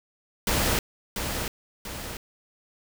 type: noise with echo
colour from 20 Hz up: pink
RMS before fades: -24 dBFS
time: 0.47-0.79 s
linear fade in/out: 2 ms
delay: 690 ms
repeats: 2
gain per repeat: -6 dB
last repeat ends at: 2.17 s
effects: none